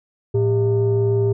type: tone pair together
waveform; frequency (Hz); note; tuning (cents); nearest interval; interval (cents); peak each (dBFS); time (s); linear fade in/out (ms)
sine; 111.68 / 398; A2 / G4; +26 / +26; octave + minor seventh; 2200; -16; 0.34-1.33; 10
effects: tanh soft clip ceiling -11 dBFS